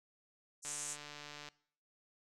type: band-pass noise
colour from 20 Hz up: pink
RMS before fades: -43 dBFS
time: 0.62-0.97 s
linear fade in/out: 50 ms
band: 6200 to 9000 Hz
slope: 48 dB/octave
type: click train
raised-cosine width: 0.2 ms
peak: -31 dBFS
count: 124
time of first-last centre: 0.65-1.487 s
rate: 147 Hz
effects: noise-tail reverb RT60 0.6 s tail -22 dB re dry